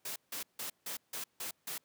white noise bursts, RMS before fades -40 dBFS, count 7, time 0.05-1.78 s, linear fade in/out 5 ms, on 110 ms, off 160 ms, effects pink hiss -75 dBFS RMS until 1.84 s + high-pass 150 Hz 12 dB/octave

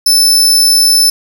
sawtooth tone, 5274 Hz, E8, in tune, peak -3 dBFS, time 0.06-1.1 s, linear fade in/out 5 ms, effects 7-bit

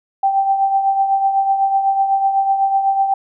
sine tone with tremolo, 782 Hz, G5, 4 cents flat, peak -10 dBFS, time 0.23-3.14 s, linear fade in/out 5 ms, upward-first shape triangle, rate 8 Hz, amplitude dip 60%, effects none

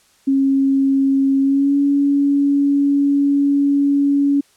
sine tone with pitch glide, 271.8 to 282.2 Hz, C#4 to C#4, -34 to +31 cents, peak -12 dBFS, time 0.27-4.41 s, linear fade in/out 10 ms, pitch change +65 cents, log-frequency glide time 1.41-1.76 s, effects white hiss -55 dBFS RMS until 4.56 s + low-pass 10000 Hz 12 dB/octave

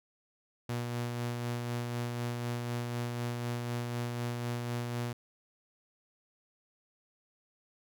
sawtooth tone with tremolo, 120 Hz, B2, 49 cents flat, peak -28 dBFS, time 0.69-5.13 s, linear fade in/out 5 ms, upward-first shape sine, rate 4 Hz, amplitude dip 30%, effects none

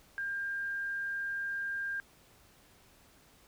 sine tone, 1600 Hz, G6, 35 cents sharp, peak -33 dBFS, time 0.18-2 s, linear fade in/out 0 ms, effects pink hiss -62 dBFS RMS until 3.47 s

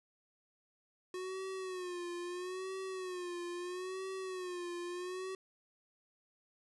square tone with vibrato, 364.6 Hz, F#4, 25 cents flat, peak -40 dBFS, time 1.14-5.35 s, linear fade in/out 2 ms, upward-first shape sine, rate 0.76 Hz, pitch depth 77 cents each way, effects resampled to 24000 Hz + 13-bit

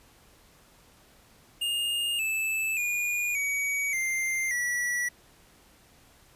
square tone with pitch steps, 2831 / 2626 / 2436 / 2260 / 2096 / 1944.8 Hz, F7 / E7 / D#7 / C#7 / C7 / B6, +23 / -7 / -37 / +33 / +2 / -27 cents, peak -27 dBFS, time 1.61-5.09 s, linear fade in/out 10 ms, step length 580 ms, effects pink hiss -58 dBFS RMS until 6.35 s + resampled to 32000 Hz

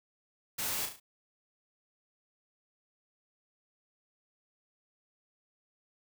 white noise with echo, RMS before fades -35 dBFS, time 0.58-0.86 s, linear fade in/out 10 ms, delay 35 ms, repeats 4, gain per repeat -6 dB, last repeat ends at 1 s, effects none

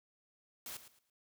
white noise with echo, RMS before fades -45 dBFS, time 0.66-0.77 s, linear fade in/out 2 ms, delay 110 ms, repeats 3, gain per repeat -12 dB, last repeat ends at 1.1 s, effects high-pass 100 Hz 12 dB/octave

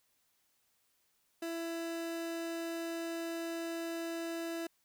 30% pulse tone, 332.9 Hz, E4, 17 cents sharp, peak -34 dBFS, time 1.42-4.67 s, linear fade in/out 5 ms, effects white hiss -75 dBFS RMS until 4.84 s

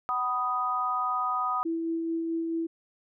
sine chord, B major, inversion second, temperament equal with one note detuned, 751.6 / 987.8 / 1244.5 Hz, F#5 / B5 / D#6, +27 / 0 / 0 cents, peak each -33 / -33 / -27 dBFS, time 0.09-1.63 s, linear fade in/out 0 ms
sine tone with tremolo, 329.6 Hz, E4, in tune, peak -26 dBFS, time 1.65-2.67 s, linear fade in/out 10 ms, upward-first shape sine, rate 4.6 Hz, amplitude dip 25%
effects none

